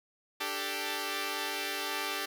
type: chord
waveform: 5% pulse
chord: D suspended fourth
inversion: none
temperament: equal with one note detuned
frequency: 293.7 / 392 / 441.5 Hz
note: D4 / G4 / A4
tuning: 0 / 0 / +6 cents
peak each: -28 / -24 / -27 dBFS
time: 0.4-2.26 s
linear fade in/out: 10 ms
effects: none